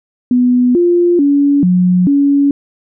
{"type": "tone with pitch steps", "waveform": "sine", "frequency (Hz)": [247.7, 349.1, 284, 180.7, 282.2], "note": ["B3", "F4", "C#4", "F#3", "C#4"], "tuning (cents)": [5, -1, 42, -41, 31], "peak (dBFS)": -7, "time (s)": [0.31, 2.51], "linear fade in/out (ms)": 2, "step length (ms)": 440, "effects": []}